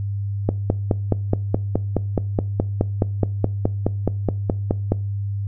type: click train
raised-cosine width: 2 ms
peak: -4 dBFS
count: 22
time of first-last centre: 0.49-4.92 s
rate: 4.74 Hz
effects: noise-tail reverb RT60 0.4 s tail -21 dB re dry + added 100 Hz sine -22 dBFS peak until 5.47 s